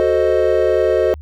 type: chord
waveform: triangle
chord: F# diminished seventh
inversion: none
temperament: equal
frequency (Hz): 370 / 440 / 523.3 / 622.3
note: F#4 / A4 / C5 / Eb5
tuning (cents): 0 / 0 / 0 / 0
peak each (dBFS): -16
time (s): 0-1.14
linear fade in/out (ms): 0
effects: added 75 Hz sine -31 dBFS peak until 1.21 s